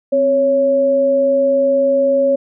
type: tone pair together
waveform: sine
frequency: 261.8 / 554.7 Hz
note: C4 / C#5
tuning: +1 / +1 cents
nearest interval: octave + minor second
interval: 1300 cents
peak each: -21 / -11 dBFS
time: 0.12-2.36 s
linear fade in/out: 10 ms
effects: none